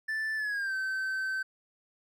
triangle tone with pitch glide, 1760 to 1541 Hz, A6 to G6, 0 to -30 cents, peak -28 dBFS, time 0.08-1.43 s, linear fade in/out 10 ms, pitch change -230 cents, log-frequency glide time 0.36-0.74 s, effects none

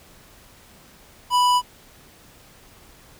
sine tone with tanh clipping, 987.8 Hz, B5, in tune, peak -17 dBFS, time 1.3-1.62 s, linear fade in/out 50 ms, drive 18 dB, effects pink hiss -50 dBFS RMS until 3.19 s

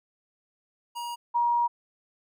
square / sine tone pair in turn, 951 / 951 Hz, A#5 / A#5, +34 / +34 cents, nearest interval unison, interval 0 cents, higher neither, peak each -33 / -21 dBFS, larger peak second, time 0.95-1.16 / 1.34-1.68 s, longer second, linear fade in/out 20 ms, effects none

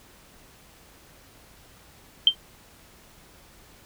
sine tone with exponential decay, 3136 Hz, G7, in tune, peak -8 dBFS, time 2.27-2.35 s, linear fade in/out 2 ms, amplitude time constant 16 ms, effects pink hiss -53 dBFS RMS until 3.85 s

